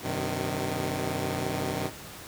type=tone cluster; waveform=10% pulse; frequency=94.8 / 128 / 153.6 Hz; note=F#2 / C3 / D#3; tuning=+43 / -38 / -22 cents; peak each=-25 dBFS; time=0.02-1.91 s; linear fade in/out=50 ms; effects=pink hiss -43 dBFS RMS until 2.27 s + high-pass 60 Hz 12 dB/octave